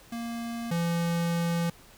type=tone pair in turn; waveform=square; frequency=233.1 / 169.63 Hz; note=A#3 / E3; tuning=0 / +50 cents; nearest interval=tritone; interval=550 cents; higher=first; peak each=-33 / -26 dBFS; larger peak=second; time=0.12-0.71 / 0.71-1.7 s; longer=second; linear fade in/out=5 ms; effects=pink hiss -54 dBFS RMS until 1.97 s